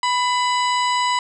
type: harmonic tone with a mistuned harmonic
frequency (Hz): 987.8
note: B5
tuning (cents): 0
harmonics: 1 / 2 / 3 / 4 / 5 / 7 / 8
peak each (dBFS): -18 / -26 / -28 / -30 / -32 / -38 / -33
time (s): 0.03-1.19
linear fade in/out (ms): 2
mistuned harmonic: 2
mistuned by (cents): +33
effects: none